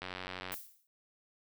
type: click train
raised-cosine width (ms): 0.3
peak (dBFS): -24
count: 49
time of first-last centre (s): 0.02-0.541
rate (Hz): 92.2
type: noise with exponential decay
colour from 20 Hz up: violet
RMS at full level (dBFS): -39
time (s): 0.52-0.87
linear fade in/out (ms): 1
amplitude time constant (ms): 75
effects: none